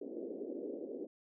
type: band-pass noise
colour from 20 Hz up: pink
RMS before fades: -43 dBFS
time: 0.01-1.07 s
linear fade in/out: 10 ms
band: 260 to 520 Hz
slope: 48 dB/octave
effects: none